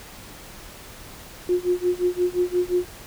sine tone with tremolo, 357.8 Hz, F4, 42 cents sharp, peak -16 dBFS, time 1.49-2.85 s, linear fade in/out 2 ms, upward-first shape sine, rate 5.7 Hz, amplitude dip 95%, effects pink hiss -42 dBFS RMS until 3.06 s

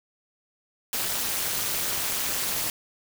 white noise with amplitude modulation, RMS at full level -24 dBFS, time 0.93-2.7 s, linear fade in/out 2 ms, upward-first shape sine, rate 219 Hz, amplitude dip 90%, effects none

